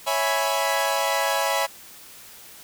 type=chord; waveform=sawtooth; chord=C# minor seventh; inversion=none; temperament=equal; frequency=554.4 / 659.3 / 830.6 / 987.8 Hz; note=C#5 / E5 / G#5 / B5; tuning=0 / 0 / 0 / 0 cents; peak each=-23 dBFS; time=0.06-1.67 s; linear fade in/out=20 ms; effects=white hiss -45 dBFS RMS until 2.63 s